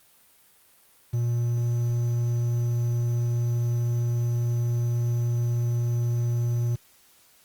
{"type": "tone with quantisation", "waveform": "triangle", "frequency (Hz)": 119.1, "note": "A#2", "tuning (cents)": 38, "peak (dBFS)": -20, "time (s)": [1.13, 6.76], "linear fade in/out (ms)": 10, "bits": 8, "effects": ["white hiss -58 dBFS RMS until 7.44 s", "Opus 32 kbps"]}